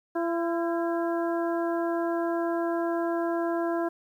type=harmonic tone with a mistuned harmonic; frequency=338 Hz; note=E4; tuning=43 cents sharp; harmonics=1 / 2 / 3 / 4 / 5; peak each=-27 / -30 / -36 / -40 / -40 dBFS; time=0.15-3.89 s; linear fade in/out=10 ms; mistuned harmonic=5; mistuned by=-67 cents; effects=10-bit